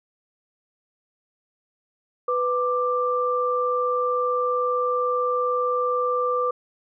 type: tone pair together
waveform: sine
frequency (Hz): 496.6 / 1181.1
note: B4 / D6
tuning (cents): +9 / +9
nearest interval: octave + minor third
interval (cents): 1500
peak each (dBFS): -23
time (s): 2.28-6.51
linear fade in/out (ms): 5
effects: none